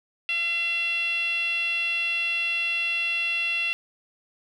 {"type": "tone with band-pass filter", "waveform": "10% pulse", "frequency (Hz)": 680, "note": "F5", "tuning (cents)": -46, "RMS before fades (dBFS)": -26, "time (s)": [0.29, 3.73], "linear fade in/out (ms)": 0, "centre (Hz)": 2800, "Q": 7.6, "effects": []}